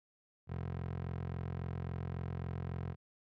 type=tone with high-pass filter; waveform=15% pulse; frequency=43.65 Hz; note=F1; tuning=in tune; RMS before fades=-40 dBFS; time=0.47-2.96 s; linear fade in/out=50 ms; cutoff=100 Hz; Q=1.9; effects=low-pass 2000 Hz 12 dB/octave